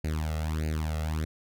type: tone with flanger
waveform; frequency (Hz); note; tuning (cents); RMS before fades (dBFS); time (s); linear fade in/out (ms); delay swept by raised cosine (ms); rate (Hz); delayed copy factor
sawtooth; 78; D#2; +5; -30; 0.04-1.25; 5; 0.44 to 1.54; 1.6; +0.95
effects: none